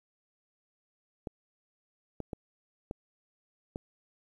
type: clicks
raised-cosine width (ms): 2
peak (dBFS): -23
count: 5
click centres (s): 1.272 / 2.203 / 2.332 / 2.911 / 3.759
effects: 10-bit